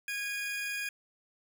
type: tone pair together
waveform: 40% pulse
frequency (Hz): 1645 / 2455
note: G#6 / D#7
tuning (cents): -17 / -24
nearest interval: perfect fifth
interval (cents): 693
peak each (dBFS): -36 / -35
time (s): 0.08-0.89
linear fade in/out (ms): 2
effects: none